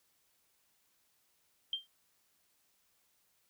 sine tone with exponential decay, 3166 Hz, G7, 17 cents sharp, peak -29 dBFS, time 1.73-1.87 s, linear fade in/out 2 ms, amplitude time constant 29 ms, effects white hiss -74 dBFS RMS until 3.49 s

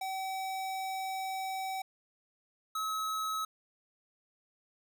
square tone pair in turn, 764 / 1284.9 Hz, G5 / E6, -45 / -45 cents, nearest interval major sixth, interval 900 cents, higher second, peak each -35 / -33 dBFS, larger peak second, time 0.01-1.82 / 2.75-3.45 s, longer first, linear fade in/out 5 ms, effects none

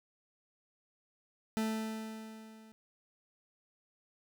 40% pulse tone with level ramp, 220 Hz, A3, in tune, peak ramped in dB -29 to -54 dBFS, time 1.57-2.72 s, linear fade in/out 0 ms, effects none

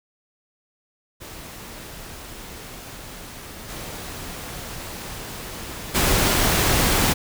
pink noise with level steps, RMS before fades -38 / -34 / -19 dBFS, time 1.2-7.14 s, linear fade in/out 20 ms, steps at 3.68 / 5.94 s, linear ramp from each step 20 ms, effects none

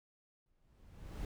brown noise with exponential growth, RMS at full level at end -39 dBFS, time 0.46-1.25 s, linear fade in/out 2 ms, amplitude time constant 170 ms, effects none

